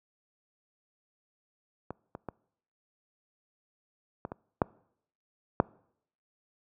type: clicks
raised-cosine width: 1 ms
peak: -22 / -25 / -22 / -21 / -23 / -8 / -6 dBFS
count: 7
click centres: 1.906 / 2.151 / 2.287 / 4.251 / 4.319 / 4.618 / 5.601 s
effects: noise-tail reverb RT60 0.7 s tail -25 dB re dry + high-pass 80 Hz 12 dB/octave